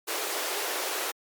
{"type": "high-pass noise", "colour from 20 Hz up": "pink", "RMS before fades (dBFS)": -31, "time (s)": [0.07, 1.12], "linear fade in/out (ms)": 20, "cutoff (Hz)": 350, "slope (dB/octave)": 48, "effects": ["MP3 96 kbps"]}